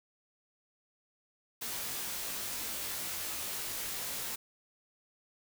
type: noise with comb filter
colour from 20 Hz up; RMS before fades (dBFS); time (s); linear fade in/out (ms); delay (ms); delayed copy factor
white; -38; 1.61-4.36; 10; 20; -0.9
effects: none